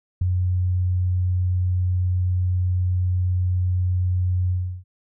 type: tone with ADSR envelope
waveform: sine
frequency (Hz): 90.8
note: F#2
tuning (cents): -32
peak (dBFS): -14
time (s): 0.21-4.84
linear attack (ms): 8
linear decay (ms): 4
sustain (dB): -4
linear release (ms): 340
effects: none